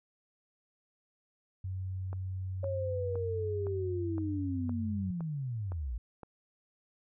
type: tone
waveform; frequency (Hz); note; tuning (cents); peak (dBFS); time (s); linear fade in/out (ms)
sine; 93.7; F#2; +22; -34; 1.64-5.11; 5
type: click train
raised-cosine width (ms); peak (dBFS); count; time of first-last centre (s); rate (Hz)
1; -31; 9; 2.13-6.233; 1.95
type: linear sweep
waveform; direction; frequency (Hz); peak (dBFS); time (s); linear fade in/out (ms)
sine; down; 554.4 to 50.9; -33; 2.63-5.98; 5
effects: none